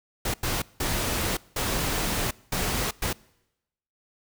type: noise bursts at uneven times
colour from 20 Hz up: pink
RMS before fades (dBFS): -27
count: 6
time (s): 0.25-0.34 / 0.43-0.62 / 0.8-1.37 / 1.56-2.31 / 2.52-2.91 / 3.02-3.13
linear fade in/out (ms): 5
effects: noise-tail reverb RT60 0.9 s tail -24 dB re dry